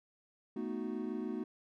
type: chord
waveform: triangle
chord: B dominant seventh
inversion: third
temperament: equal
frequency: 220 / 246.9 / 311.1 / 370 Hz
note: A3 / B3 / D#4 / F#4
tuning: 0 / 0 / 0 / 0 cents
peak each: -39 / -39 / -40 / -40 dBFS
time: 0.56-1.44 s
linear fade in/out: 5 ms
effects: none